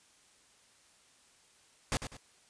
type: noise with echo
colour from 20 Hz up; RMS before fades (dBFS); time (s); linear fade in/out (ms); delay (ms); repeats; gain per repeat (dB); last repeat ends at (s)
pink; -31; 1.92-1.97; 0; 99; 2; -9; 2.168
effects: white hiss -64 dBFS RMS until 2.49 s + resampled to 22050 Hz